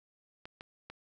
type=clicks; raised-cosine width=0.3 ms; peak=-29 dBFS; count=3; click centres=0.455 / 0.609 / 0.9 s; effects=none